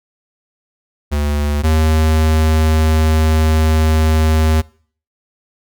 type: tone pair in turn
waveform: square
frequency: 73.42 / 78.7 Hz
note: D2 / D#2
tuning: 0 / +20 cents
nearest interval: minor second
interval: 120 cents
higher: second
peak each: -15 / -11 dBFS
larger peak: second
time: 1.11-1.63 / 1.63-4.62 s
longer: second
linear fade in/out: 20 ms
effects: noise-tail reverb RT60 0.5 s tail -23 dB re dry